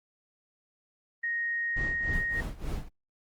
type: tone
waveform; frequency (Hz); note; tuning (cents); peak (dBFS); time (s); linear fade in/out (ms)
sine; 1868; A#6; +3; -28; 1.23-2.41; 10
type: noise with tremolo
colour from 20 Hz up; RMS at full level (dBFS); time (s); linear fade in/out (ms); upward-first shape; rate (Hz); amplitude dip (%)
brown; -31; 1.76-2.89; 10; sine; 3.4; 85
effects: Opus 24 kbps